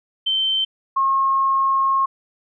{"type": "tone pair in turn", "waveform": "sine", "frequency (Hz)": [3102, 1080.4], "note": ["G7", "C#6"], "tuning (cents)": [-19, -45], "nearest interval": "octave + tritone", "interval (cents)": 1826, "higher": "first", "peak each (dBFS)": [-17, -15], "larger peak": "second", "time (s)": [[0.26, 0.65], [0.96, 2.06]], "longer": "second", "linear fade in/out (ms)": 10, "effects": []}